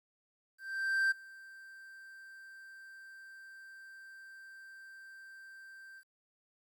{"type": "tone with ADSR envelope", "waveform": "triangle", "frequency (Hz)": 1568, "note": "G6", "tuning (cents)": 0, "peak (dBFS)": -24, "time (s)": [0.58, 6.04], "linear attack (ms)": 530, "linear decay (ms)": 15, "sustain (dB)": -24, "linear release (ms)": 64, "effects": ["11-bit"]}